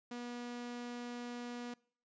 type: tone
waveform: sawtooth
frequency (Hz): 241.8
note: B3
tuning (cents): -36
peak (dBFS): -38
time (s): 0.11-1.74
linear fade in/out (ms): 5
effects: noise-tail reverb RT60 0.5 s tail -24 dB re dry + resampled to 16000 Hz